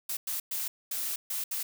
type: noise bursts at uneven times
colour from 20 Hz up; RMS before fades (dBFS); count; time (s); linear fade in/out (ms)
blue; -33; 6; 0.09-0.17 / 0.27-0.4 / 0.51-0.68 / 0.91-1.16 / 1.3-1.44 / 1.51-1.63; 5
effects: none